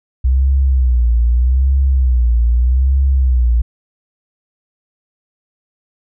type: tone with vibrato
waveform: sine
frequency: 62.7 Hz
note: B1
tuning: 27 cents sharp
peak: -9 dBFS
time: 0.24-3.62 s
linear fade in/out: 10 ms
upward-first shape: sine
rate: 0.81 Hz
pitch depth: 130 cents each way
effects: none